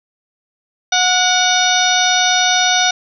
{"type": "harmonic tone with a mistuned harmonic", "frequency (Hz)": 731, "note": "F#5", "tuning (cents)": -21, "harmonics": [1, 2, 3, 4, 5, 6, 7, 8], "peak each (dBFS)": [-17, -18, -22, -24, -17, -26, -26, -19], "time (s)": [0.92, 2.91], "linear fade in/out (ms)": 5, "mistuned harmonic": 3, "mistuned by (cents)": 50, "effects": []}